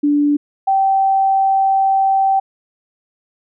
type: tone pair in turn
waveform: sine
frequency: 291.4 / 775.7 Hz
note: D4 / G5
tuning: -13 / -18 cents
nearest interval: octave + perfect fourth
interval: 1695 cents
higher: second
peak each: -11 dBFS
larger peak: neither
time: 0.03-0.37 / 0.67-2.4 s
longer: second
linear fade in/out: 10 ms
effects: none